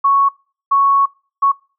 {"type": "tone bursts at uneven times", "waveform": "sine", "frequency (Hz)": 1108.7, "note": "C#6", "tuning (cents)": 0, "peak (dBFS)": -9, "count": 3, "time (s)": [[0.04, 0.29], [0.71, 1.06], [1.42, 1.52]], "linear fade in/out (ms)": 10, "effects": ["noise-tail reverb RT60 0.4 s tail -25 dB re dry"]}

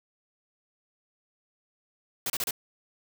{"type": "noise bursts", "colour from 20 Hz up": "white", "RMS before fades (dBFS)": -30, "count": 4, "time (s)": [2.26, 2.509], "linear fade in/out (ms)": 2, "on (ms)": 39, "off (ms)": 31, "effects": []}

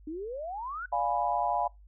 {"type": "exponential sweep", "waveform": "sine", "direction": "up", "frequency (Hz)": [295.2, 1517], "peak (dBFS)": -34, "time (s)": [0.07, 0.86], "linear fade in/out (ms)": 5}
{"type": "chord", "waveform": "sine", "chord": "D diminished seventh", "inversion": "none", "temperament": "equal with one note detuned", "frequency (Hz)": [587.3, 700.9, 830.6, 987.8], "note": ["D5", "F5", "Ab5", "Cb6"], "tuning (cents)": [0, 6, 0, 0], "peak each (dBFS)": [-36, -30, -30, -32], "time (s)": [0.92, 1.68], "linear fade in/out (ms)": 10}
{"effects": ["noise-tail reverb RT60 0.2 s tail -24 dB re dry", "added 50 Hz sine -51 dBFS peak until 1.87 s"]}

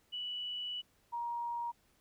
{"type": "tone pair in turn", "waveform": "sine", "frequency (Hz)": [2955, 944.9], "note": ["F#7", "A#5"], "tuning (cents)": [-3, 23], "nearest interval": "octave + minor sixth", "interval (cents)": 1974, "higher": "first", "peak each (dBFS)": [-37, -35], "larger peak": "second", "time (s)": [[0.12, 0.82], [1.12, 1.72]], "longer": "first", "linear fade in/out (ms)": 20, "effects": ["pink hiss -71 dBFS RMS until 2 s"]}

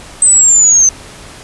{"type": "linear sweep", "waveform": "sine", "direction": "down", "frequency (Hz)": [8210, 6150], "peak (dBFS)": -4, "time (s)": [0.22, 0.89], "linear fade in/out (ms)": 2, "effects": ["pink hiss -33 dBFS RMS until 1.43 s", "resampled to 24000 Hz"]}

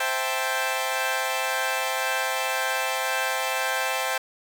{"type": "chord", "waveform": "15% pulse", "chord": "A minor seventh", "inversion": "first", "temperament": "equal", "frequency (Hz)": [523.3, 659.3, 784, 880], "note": ["C5", "E5", "G5", "A5"], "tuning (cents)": [0, 0, 0, 0], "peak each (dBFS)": [-23, -25, -22, -25], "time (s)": [0, 4.18], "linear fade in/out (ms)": 5, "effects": []}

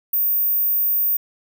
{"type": "tone", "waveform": "sine", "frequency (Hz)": 14950, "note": "A#9", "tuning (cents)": 4, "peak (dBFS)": -16, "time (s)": [0.13, 1.17], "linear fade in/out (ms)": 5, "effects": []}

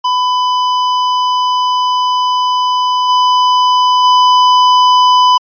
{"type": "tone with level steps", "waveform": "square", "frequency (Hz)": 1000, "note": "B5", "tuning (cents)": 21, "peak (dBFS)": [-11, -8, -6], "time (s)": [0.04, 5.38], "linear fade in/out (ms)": 10, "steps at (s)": [3.08, 4.03], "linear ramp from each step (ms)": 20, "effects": ["resampled to 11025 Hz"]}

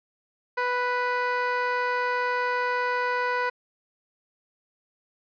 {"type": "tone with band-pass filter", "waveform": "15% pulse", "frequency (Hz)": 493.9, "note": "B4", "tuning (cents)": 0, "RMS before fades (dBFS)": -26, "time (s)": [0.57, 3.5], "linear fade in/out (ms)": 10, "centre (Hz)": 1100, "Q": 0.61, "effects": ["resampled to 11025 Hz"]}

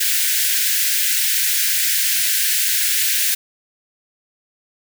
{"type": "high-pass noise", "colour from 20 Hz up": "white", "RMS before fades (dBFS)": -18, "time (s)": [0, 3.35], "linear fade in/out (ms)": 10, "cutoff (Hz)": 1500, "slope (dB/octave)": 96, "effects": []}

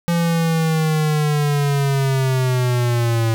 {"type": "linear sweep", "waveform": "square", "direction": "down", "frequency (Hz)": [171.5, 112.3], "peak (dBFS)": -16, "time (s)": [0.08, 3.34], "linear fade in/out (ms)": 0, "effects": []}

